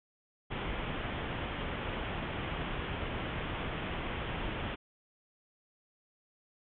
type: low-pass noise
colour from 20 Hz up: pink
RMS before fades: -37 dBFS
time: 0.5-4.76 s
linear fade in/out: 20 ms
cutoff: 3400 Hz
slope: 96 dB/octave
effects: none